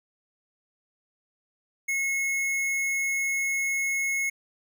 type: tone with tanh clipping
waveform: sine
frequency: 2177 Hz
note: C#7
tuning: 32 cents flat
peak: -26 dBFS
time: 1.88-4.3 s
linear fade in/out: 10 ms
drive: 18 dB
effects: none

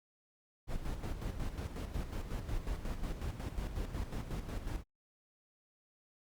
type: noise with tremolo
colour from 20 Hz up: brown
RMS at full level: -37 dBFS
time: 0.67-4.84 s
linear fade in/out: 50 ms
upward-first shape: square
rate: 5.5 Hz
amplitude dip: 55%
effects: Opus 48 kbps

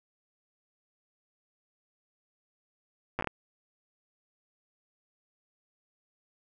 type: slowing click train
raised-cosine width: 0.5 ms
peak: -16 dBFS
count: 6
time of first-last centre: 3.19-3.273 s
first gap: 8 ms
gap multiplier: 1.37
effects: none

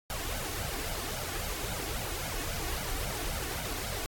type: noise with flanger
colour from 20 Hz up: pink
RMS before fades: -35 dBFS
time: 0.1-4.06 s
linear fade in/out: 0 ms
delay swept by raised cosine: 1.3 to 2.8 ms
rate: 3.7 Hz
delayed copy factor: +0.75
effects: AAC 64 kbps

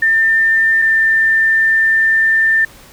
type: tone pair in turn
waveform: sine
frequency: 1797 / 1790.1 Hz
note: A6 / A6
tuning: +36 / +29 cents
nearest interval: unison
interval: 7 cents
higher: first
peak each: -9 dBFS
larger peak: neither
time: 0.02-0.82 / 0.82-2.65 s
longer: second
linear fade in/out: 5 ms
effects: pink hiss -41 dBFS RMS until 2.92 s

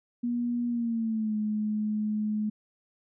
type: tone with pitch glide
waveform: sine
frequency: 240.1 to 212.7 Hz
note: B3 to G#3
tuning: -49 to +42 cents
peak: -26 dBFS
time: 0.23-2.5 s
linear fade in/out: 10 ms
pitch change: -209 cents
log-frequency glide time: 0.68-1.36 s
effects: none

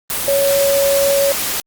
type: tone in noise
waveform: sine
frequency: 558 Hz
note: C#5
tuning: 11 cents sharp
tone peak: -12 dBFS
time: 0.28-1.32 s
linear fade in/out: 0 ms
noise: white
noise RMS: -20 dBFS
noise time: 0.1-1.6 s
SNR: +5 dB
effects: Opus 24 kbps

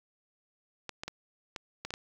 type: clicks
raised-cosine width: 0.2 ms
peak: -20 dBFS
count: 7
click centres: 0.893 / 1.035 / 1.08 / 1.562 / 1.85 / 1.906 / 1.939 s
effects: 9-bit

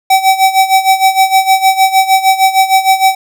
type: tone with tremolo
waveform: square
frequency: 766 Hz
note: G5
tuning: 40 cents flat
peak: -4 dBFS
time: 0.1-3.15 s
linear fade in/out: 5 ms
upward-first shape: sine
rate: 6.5 Hz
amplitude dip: 80%
effects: none

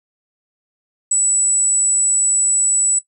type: tone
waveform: sine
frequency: 7902 Hz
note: B8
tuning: in tune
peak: -11 dBFS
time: 1.11-2.99 s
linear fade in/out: 5 ms
effects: noise-tail reverb RT60 0.1 s tail -19 dB re dry + tanh soft clip ceiling -9 dBFS

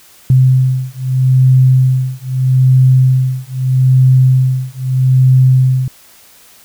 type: beating tone pair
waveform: sine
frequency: 129.2 / 129.99 Hz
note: C3 / C3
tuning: -21 / -11 cents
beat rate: 0.79 Hz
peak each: -10 dBFS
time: 0.3-5.88 s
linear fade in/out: 2 ms
effects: white hiss -43 dBFS RMS until 6.64 s

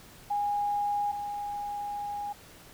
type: tone pair in turn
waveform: sine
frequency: 820 / 820 Hz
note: G#5 / G#5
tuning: -22 / -22 cents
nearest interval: unison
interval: 0 cents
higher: neither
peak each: -26 / -32 dBFS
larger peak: first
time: 0.3-1.12 / 1.12-2.33 s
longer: second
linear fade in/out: 10 ms
effects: pink hiss -52 dBFS RMS until 2.73 s

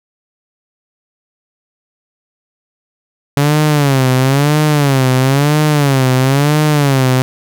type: tone with vibrato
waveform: sawtooth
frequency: 140 Hz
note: C#3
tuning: 18 cents sharp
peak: -5 dBFS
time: 3.37-7.22 s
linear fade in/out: 0 ms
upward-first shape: sine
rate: 1 Hz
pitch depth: 150 cents each way
effects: none

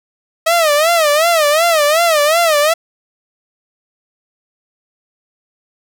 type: tone with vibrato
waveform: sawtooth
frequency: 633 Hz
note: D#5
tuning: 30 cents sharp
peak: -6 dBFS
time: 0.46-2.74 s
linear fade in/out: 10 ms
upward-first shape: sine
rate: 2.7 Hz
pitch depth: 150 cents each way
effects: none

